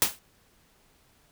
white noise with exponential decay, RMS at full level -18 dBFS, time 0.02-0.19 s, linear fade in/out 0 ms, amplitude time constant 35 ms, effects pink hiss -63 dBFS RMS until 1.31 s

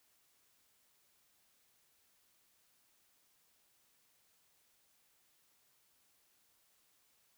silence, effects white hiss -73 dBFS RMS until 7.37 s

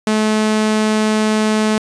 sawtooth tone, 215.7 Hz, A3, 34 cents flat, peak -9 dBFS, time 0.07-1.78 s, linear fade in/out 2 ms, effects resampled to 22050 Hz

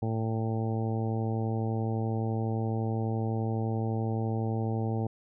harmonic tone, 111.8 Hz, A2, 28 cents sharp, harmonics 1 / 2 / 3 / 4 / 5 / 6 / 7 / 8, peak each -29 / -34 / -38 / -38 / -43 / -46 / -40 / -50 dBFS, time 0.02-5.07 s, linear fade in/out 5 ms, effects none

